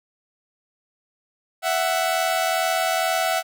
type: tone pair together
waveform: sawtooth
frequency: 661.8 / 744 Hz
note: E5 / F#5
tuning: +7 / +9 cents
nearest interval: major second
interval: 202 cents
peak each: -19 / -19 dBFS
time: 1.62-3.43 s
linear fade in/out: 50 ms
effects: none